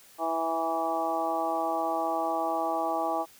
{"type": "harmonic tone with a mistuned harmonic", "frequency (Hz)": 164.1, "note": "E3", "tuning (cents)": -8, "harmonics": [2, 3, 4, 5, 6, 7], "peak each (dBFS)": [-35, -39, -31, -30, -38, -34], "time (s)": [0.18, 3.26], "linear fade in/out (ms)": 50, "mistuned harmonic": 6, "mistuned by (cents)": -16, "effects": ["white hiss -55 dBFS RMS until 3.39 s"]}